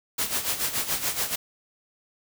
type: noise with tremolo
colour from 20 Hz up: white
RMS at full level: -25 dBFS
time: 0.18-1.36 s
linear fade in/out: 10 ms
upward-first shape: sine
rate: 7 Hz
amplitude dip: 70%
effects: none